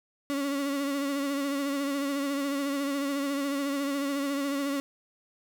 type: tone with vibrato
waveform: 35% pulse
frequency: 279.9 Hz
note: C#4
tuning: 17 cents sharp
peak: -26 dBFS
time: 0.3-4.8 s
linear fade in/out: 0 ms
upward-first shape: sine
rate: 14 Hz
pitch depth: 39 cents each way
effects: none